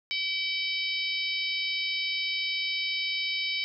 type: harmonic tone with a mistuned harmonic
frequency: 766 Hz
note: G5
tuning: 40 cents flat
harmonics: 3 / 4 / 5 / 6 / 7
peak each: -31 / -33 / -35 / -37 / -38 dBFS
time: 0.11-3.64 s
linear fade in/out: 0 ms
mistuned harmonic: 7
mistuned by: -50 cents
effects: none